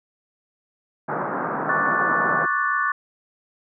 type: band-pass noise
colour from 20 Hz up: white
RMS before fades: -26 dBFS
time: 1.08-2.46 s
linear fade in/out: 10 ms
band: 140 to 1500 Hz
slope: 48 dB/octave
type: chord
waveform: sine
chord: D major seventh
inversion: third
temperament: equal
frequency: 1108.7 / 1174.7 / 1480 / 1760 Hz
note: C#6 / D6 / F#6 / A6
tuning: 0 / 0 / 0 / 0 cents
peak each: -25 dBFS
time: 1.69-2.92 s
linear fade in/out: 5 ms
effects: none